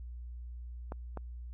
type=clicks; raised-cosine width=1 ms; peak=-26 dBFS; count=2; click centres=0.921 / 1.173 s; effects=added 60 Hz sine -41 dBFS peak until 1.53 s